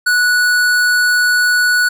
sine tone with tanh clipping, 1473 Hz, F#6, 8 cents flat, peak -12 dBFS, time 0.06-1.89 s, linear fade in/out 10 ms, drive 18 dB, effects none

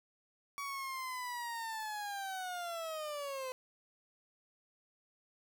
30% pulse linear sweep, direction down, 1134 to 508 Hz, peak -36 dBFS, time 0.58-3.52 s, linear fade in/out 0 ms, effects none

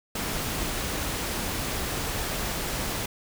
pink noise, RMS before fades -30 dBFS, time 0.15-3.06 s, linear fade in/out 5 ms, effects none

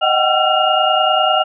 sine tone cluster, 622 / 739 / 769 / 1359 / 2843 Hz, D#5 / F#5 / G5 / F6 / F7, -1 / -2 / -33 / -48 / +30 cents, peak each -18 dBFS, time 0.01-1.44 s, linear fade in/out 20 ms, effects none

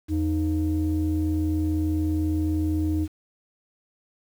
sine tone pair together, 83.11 / 310 Hz, E2 / D#4, +15 / -6 cents, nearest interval octave + major seventh, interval 2279 cents, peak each -23 dBFS, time 0.08-3.08 s, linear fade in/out 50 ms, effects tanh soft clip ceiling -16 dBFS + 8-bit

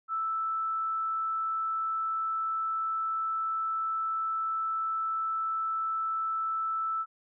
sine tone, 1318.5 Hz, E6, in tune, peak -28 dBFS, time 0.08-7.06 s, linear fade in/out 50 ms, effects none

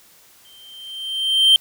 triangle tone with exponential growth, 3136 Hz, G7, in tune, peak -6 dBFS, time 0.45-1.56 s, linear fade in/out 1 ms, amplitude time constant 240 ms, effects white hiss -51 dBFS RMS until 1.6 s

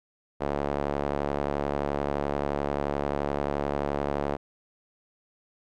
sawtooth tone with band-pass filter, 71.5 Hz, D2, 46 cents flat, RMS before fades -29 dBFS, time 0.4-4.37 s, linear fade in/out 20 ms, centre 610 Hz, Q 1.2, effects none

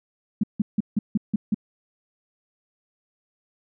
sine tone bursts, 209.9 Hz, G#3, 19 cents sharp, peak -17 dBFS, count 7, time 0.41-1.545 s, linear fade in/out 5 ms, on 25 ms, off 160 ms, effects none

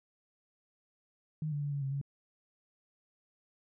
sine tone with pitch steps, 154.6 / 145.4 / 144.2 / 141.9 / 135.6 / 139.9 Hz, D#3 / D3 / D3 / C#3 / C#3 / C#3, -11 / -17 / -31 / +41 / -38 / +16 cents, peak -32 dBFS, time 1.42-2.014 s, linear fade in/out 2 ms, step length 99 ms, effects none

